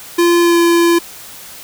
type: tone with pitch glide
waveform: square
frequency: 344.3 to 340.5 Hz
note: F4 to F4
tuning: -25 to -44 cents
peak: -9 dBFS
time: 0.18-0.99 s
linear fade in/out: 10 ms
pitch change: -19 cents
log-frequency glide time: 0.41-0.58 s
effects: white hiss -34 dBFS RMS until 1.63 s